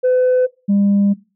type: tone pair in turn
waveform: sine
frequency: 506 / 200.8 Hz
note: B4 / G3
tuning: +42 / +42 cents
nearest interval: octave + major third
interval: 1600 cents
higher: first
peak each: -9 dBFS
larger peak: neither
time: 0.03-0.47 / 0.68-1.14 s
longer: second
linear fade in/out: 20 ms
effects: noise-tail reverb RT60 0.3 s tail -20 dB re dry + tanh soft clip ceiling -9 dBFS